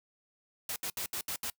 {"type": "noise bursts at uneven times", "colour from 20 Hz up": "white", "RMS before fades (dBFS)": -36, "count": 6, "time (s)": [[0.69, 0.76], [0.83, 0.9], [0.97, 1.06], [1.13, 1.21], [1.28, 1.36], [1.43, 1.5]], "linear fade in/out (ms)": 2, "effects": ["noise-tail reverb RT60 0.1 s tail -23 dB re dry"]}